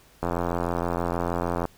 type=click train; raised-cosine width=1 ms; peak=-12 dBFS; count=124; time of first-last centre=0.23-1.654 s; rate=86.4 Hz; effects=pink hiss -56 dBFS RMS until 1.77 s